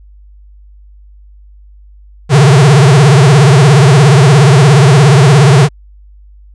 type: tone with vibrato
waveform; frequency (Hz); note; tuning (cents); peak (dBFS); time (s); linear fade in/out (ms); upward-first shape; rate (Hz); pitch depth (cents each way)
square; 140; C#3; +18; -3; 2.29-5.69; 50; triangle; 17; 260
effects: added 50 Hz sine -35 dBFS peak until 6.54 s + resampled to 22050 Hz